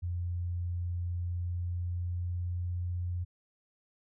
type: tone with pitch glide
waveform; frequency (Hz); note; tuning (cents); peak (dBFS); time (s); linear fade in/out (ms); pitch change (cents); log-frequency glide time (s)
sine; 87.6 to 88.46; F2 to F2; +6 to +23; -31; 0.02-3.25; 20; +17; 1.14-2.82
effects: none